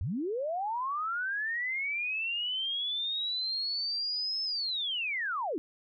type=linear two-way sweep; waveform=sine; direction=up then down; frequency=69.2 to 5250 to 269.1 Hz; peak=-30 dBFS; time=0.01-5.58 s; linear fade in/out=0 ms; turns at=4.43 s; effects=none